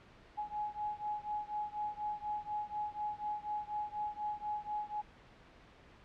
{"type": "beating tone pair", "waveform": "sine", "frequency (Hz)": [838, 842.1], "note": ["G#5", "G#5"], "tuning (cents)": [15, 24], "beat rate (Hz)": 4.1, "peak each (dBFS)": [-39, -40], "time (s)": [0.37, 5.02], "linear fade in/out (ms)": 20, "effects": ["pink hiss -59 dBFS RMS until 6.04 s", "low-pass 3000 Hz 12 dB/octave"]}